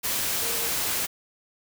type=tone in noise; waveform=sine; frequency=464.4 Hz; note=A#4; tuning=7 cents flat; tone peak=-38 dBFS; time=0.41-0.7 s; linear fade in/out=20 ms; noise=white; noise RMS=-27 dBFS; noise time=0.03-1.07 s; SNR=-14 dB; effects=none